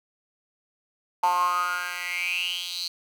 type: tone with high-pass filter sweep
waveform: 10% pulse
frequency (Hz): 177.8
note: F3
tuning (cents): +31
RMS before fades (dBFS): -27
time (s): 1.23-2.88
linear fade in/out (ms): 5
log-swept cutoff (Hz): 880 to 4300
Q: 9.4
effects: none